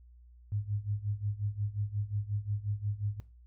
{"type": "tone with tremolo", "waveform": "sine", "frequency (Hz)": 103.4, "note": "G#2", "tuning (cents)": -7, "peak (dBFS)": -28, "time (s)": [0.52, 3.2], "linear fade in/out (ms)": 0, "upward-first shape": "sine", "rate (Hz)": 5.6, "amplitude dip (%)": 90, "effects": ["noise-tail reverb RT60 0.3 s tail -17 dB re dry", "added 60 Hz sine -53 dBFS peak until 3.46 s"]}